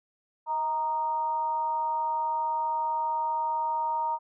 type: tone with amplitude modulation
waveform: sine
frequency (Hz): 932.3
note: A#5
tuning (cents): 0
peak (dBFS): -23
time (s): 0.46-4.19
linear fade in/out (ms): 50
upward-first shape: sine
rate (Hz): 299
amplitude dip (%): 55
effects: none